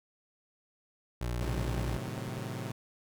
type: tone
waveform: 25% pulse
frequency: 60 Hz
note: B1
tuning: 49 cents flat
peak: -28 dBFS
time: 1.21-1.97 s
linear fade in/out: 5 ms
type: chord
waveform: sawtooth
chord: A diminished seventh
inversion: none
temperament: equal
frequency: 110 / 130.81 / 155.56 / 185 Hz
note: A2 / C3 / Eb3 / Gb3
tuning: 0 / 0 / 0 / 0 cents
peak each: -36 / -36 / -41 / -40 dBFS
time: 1.41-2.72 s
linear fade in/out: 5 ms
type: click train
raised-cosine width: 2 ms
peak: -30 dBFS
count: 10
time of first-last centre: 1.48-2.382 s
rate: 9.98 Hz
effects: none